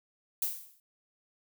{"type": "noise with exponential decay", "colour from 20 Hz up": "violet", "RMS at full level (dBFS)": -28, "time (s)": [0.42, 0.8], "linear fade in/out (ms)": 2, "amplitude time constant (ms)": 81, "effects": []}